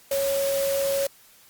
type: tone in noise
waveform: sine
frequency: 553 Hz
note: C#5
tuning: 4 cents flat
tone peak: -22 dBFS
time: 0.11-1.07 s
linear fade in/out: 5 ms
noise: white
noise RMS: -32 dBFS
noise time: 0.11-1.07 s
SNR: +7 dB
effects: white hiss -54 dBFS RMS until 1.49 s + Opus 48 kbps